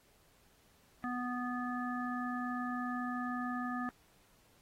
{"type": "harmonic tone", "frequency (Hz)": 246.9, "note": "B3", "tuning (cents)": 0, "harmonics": [1, 3, 5, 7], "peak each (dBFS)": [-37, -43, -41, -44], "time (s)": [1.04, 3.89], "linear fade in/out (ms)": 0, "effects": ["pink hiss -68 dBFS RMS until 4.61 s", "AAC 48 kbps"]}